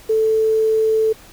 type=tone with quantisation; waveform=sine; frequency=440 Hz; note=A4; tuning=in tune; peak=-13 dBFS; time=0.09-1.13 s; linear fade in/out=10 ms; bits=7; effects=pink hiss -44 dBFS RMS until 1.32 s